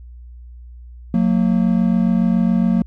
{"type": "tone pair together", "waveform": "triangle", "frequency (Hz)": [181.6, 228.8], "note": ["F#3", "A#3"], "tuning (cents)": [-32, -32], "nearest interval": "major third", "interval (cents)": 400, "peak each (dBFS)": -14, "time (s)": [1.14, 2.82], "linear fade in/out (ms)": 2, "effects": ["added 60 Hz sine -35 dBFS peak until 2.86 s"]}